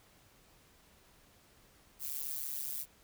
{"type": "noise with amplitude modulation", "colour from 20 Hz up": "violet", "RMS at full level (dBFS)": -35, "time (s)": [1.99, 2.86], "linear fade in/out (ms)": 50, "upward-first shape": "sine", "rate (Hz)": 141, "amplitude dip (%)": 100, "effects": ["pink hiss -64 dBFS RMS until 3.03 s"]}